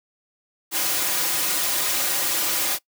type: noise with comb filter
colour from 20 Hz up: white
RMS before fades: -23 dBFS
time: 0.71-2.79 s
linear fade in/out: 50 ms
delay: 4.5 ms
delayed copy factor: -0.75
effects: noise-tail reverb RT60 0.1 s tail -21 dB re dry + high-pass 200 Hz 12 dB/octave